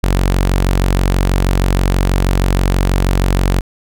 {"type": "tone", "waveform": "sawtooth", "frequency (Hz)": 46.25, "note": "F#1", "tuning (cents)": 0, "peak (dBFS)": -7, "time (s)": [0.03, 3.61], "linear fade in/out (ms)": 10, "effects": []}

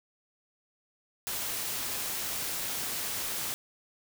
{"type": "noise", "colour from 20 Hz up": "white", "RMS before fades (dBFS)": -34, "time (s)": [1.27, 3.54], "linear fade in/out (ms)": 0, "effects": []}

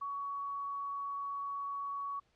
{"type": "tone", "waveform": "sine", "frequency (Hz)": 1123, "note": "C#6", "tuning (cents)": 22, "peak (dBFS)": -36, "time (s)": [0.01, 2.2], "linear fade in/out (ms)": 10, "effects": ["pink hiss -73 dBFS RMS until 2.35 s", "low-pass 5000 Hz 12 dB/octave"]}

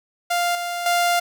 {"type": "tone with level steps", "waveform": "sawtooth", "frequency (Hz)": 698.5, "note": "F5", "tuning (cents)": 0, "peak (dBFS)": [-15, -21, -13], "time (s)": [0.3, 1.2], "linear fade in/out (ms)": 10, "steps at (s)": [0.55, 0.86], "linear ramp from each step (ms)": 2, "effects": []}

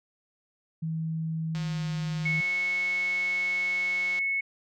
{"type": "tone with pitch glide", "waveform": "sine", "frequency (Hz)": [161, 157.69], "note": ["E3", "D#3"], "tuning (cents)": [-41, 24], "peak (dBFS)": -28, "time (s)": [0.82, 2.41], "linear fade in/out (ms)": 10, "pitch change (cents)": -35, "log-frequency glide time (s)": [1.55, 1.85]}
{"type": "click train", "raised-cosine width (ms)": 0.2, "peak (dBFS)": -25, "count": 476, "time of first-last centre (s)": [1.55, 4.189], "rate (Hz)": 180}
{"type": "tone", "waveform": "sine", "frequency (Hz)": 2200, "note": "C#7", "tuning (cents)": -14, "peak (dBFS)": -25, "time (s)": [2.25, 4.41], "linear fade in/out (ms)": 10}
{"effects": []}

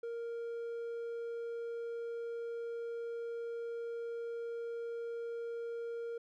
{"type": "tone with hard clipping", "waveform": "sine", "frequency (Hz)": 466.2, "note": "A#4", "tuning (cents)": 0, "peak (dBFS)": -39, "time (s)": [0.03, 6.18], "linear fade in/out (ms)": 5, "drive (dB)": 3, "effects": []}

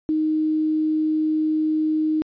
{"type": "tone with quantisation", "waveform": "sine", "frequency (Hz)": 311.1, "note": "D#4", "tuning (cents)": 0, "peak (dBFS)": -18, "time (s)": [0.09, 2.22], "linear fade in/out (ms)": 0, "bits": 8, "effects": ["resampled to 11025 Hz"]}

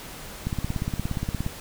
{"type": "click train", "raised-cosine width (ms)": 5, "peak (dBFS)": -14, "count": 18, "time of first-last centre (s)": [0.47, 1.464], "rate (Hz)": 17.1, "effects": ["pink hiss -40 dBFS RMS until 1.6 s"]}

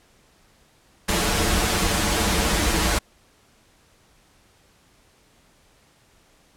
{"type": "noise with comb filter", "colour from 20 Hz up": "pink", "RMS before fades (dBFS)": -21, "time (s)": [1.08, 2.99], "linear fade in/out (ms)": 10, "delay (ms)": 7.7, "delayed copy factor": -0.85, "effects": ["pink hiss -58 dBFS RMS until 6.56 s", "low-pass 11000 Hz 12 dB/octave"]}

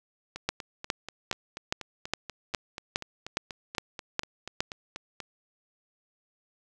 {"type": "two click trains", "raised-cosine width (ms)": 0.2, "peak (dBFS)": [-20, -9], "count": [21, 11], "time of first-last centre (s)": [[0.36, 5.203], [0.49, 4.605]], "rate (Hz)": [4.13, 2.43], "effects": []}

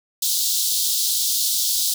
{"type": "high-pass noise", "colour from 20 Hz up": "pink", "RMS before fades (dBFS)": -21, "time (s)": [0.22, 1.94], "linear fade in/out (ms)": 5, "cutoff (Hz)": 3600, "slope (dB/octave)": 48, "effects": []}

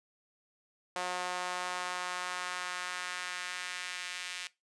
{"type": "tone with high-pass filter sweep", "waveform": "sawtooth", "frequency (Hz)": 180.3, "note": "F#3", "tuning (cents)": -45, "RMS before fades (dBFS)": -38, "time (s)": [0.96, 4.47], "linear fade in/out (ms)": 0, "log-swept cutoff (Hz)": [700, 2400], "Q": 1.3, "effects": ["noise-tail reverb RT60 0.2 s tail -19 dB re dry", "resampled to 22050 Hz"]}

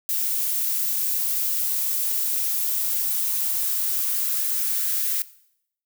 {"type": "noise with high-pass filter sweep", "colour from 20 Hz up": "violet", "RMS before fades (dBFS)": -24, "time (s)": [0.09, 5.22], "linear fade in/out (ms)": 0, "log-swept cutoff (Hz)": [330, 1600], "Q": 2.2, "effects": ["noise-tail reverb RT60 0.7 s tail -18 dB re dry"]}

